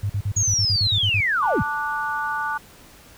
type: tone bursts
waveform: sine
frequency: 100.8 Hz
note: G2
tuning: 49 cents sharp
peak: -20 dBFS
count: 11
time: 0.03-1.207 s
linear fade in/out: 5 ms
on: 67 ms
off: 44 ms
type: linear sweep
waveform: sine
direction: down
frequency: 6750 to 35.42 Hz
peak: -18 dBFS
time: 0.36-1.63 s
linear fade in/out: 10 ms
type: chord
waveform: sine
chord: D major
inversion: second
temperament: just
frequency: 881 / 1174.7 / 1468.3 Hz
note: A5 / D6 / F#6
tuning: +2 / 0 / -14 cents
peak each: -27 / -28 / -26 dBFS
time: 1.42-2.58 s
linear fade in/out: 10 ms
effects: tanh soft clip ceiling -8 dBFS + pink hiss -48 dBFS RMS until 3.17 s